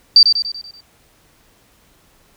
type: tone with echo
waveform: sine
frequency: 4655 Hz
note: D8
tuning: 16 cents flat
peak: -3 dBFS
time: 0.16-0.23 s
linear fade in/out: 2 ms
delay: 96 ms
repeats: 6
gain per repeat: -6 dB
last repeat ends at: 0.806 s
effects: pink hiss -54 dBFS RMS until 2.36 s